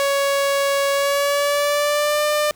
sawtooth tone with pitch glide, 558 to 598 Hz, C#5 to D5, +11 to +31 cents, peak -13 dBFS, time 0-2.51 s, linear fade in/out 0 ms, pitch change +120 cents, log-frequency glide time 0.92-2.24 s, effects pink hiss -53 dBFS RMS until 2.55 s

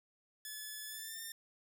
5% pulse tone with pitch glide, 1723 to 1805.5 Hz, A6 to A6, -37 to +44 cents, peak -33 dBFS, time 0.45-1.32 s, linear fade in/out 2 ms, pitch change +81 cents, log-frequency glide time 0.87-1.19 s, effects 12-bit

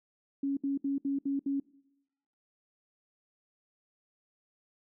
sine tone bursts, 277.2 Hz, C#4, in tune, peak -28 dBFS, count 6, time 0.43-1.6 s, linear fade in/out 5 ms, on 140 ms, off 66 ms, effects noise-tail reverb RT60 0.9 s tail -22 dB re dry

